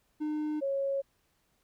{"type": "tone pair in turn", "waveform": ["triangle", "sine"], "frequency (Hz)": [303.7, 549.8], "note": ["D#4", "C#5"], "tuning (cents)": [-42, -14], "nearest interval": "minor seventh", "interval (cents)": 1028, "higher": "second", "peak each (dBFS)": -28, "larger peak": "neither", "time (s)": [[0.2, 0.61], [0.61, 1.02]], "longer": "neither", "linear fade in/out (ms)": 20, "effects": ["pink hiss -73 dBFS RMS until 1.63 s"]}